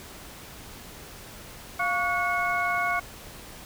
sine tone cluster, 701 / 1124 / 1454 / 2190 Hz, F5 / C#6 / F#6 / C#7, +6 / +24 / -31 / -22 cents, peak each -29 dBFS, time 1.79-3 s, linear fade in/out 10 ms, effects pink hiss -44 dBFS RMS until 3.65 s

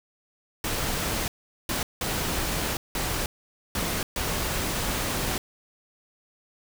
pink noise bursts at uneven times, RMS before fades -28 dBFS, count 6, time 0.64-1.28 / 1.69-1.83 / 2.01-2.77 / 2.95-3.26 / 3.75-4.03 / 4.16-5.38 s, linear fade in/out 2 ms, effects none

